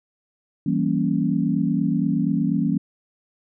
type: chord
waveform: sine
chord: E diminished seventh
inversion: none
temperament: equal with one note detuned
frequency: 164.81 / 193.3 / 233.1 / 277.2 Hz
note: E3 / G3 / Bb3 / Db4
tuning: 0 / -24 / 0 / 0 cents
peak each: -24 dBFS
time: 0.66-2.78 s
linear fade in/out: 5 ms
effects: none